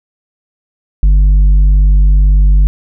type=tone with tanh clipping; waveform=sine; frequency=49 Hz; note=G1; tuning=in tune; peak=-5 dBFS; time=1.03-2.67 s; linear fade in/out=0 ms; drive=5 dB; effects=none